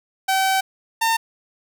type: tone pair in turn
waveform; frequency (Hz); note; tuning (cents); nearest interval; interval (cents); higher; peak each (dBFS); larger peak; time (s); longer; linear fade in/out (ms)
sawtooth; 767 / 906.9; G5 / A#5; -38 / -48; minor third; 290; second; -13; neither; 0.28-0.61 / 1.01-1.17; first; 10
effects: none